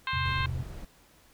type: harmonic tone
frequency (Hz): 525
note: C5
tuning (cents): +6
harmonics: 2 / 3 / 4 / 5 / 6 / 7 / 8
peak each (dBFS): -32 / -34 / -37 / -37 / -41 / -41 / -43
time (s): 0.07-0.46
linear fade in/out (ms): 2
type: chord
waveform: sine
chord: E augmented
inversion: none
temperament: equal with one note detuned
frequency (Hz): 82.41 / 103.83 / 129.09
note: E2 / G#2 / B#2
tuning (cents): 0 / 0 / -23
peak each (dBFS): -33 / -39 / -33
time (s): 0.13-0.63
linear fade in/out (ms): 5
type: noise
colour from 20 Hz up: brown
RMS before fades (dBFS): -40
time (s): 0.25-0.85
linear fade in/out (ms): 5
effects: pink hiss -60 dBFS RMS until 1.33 s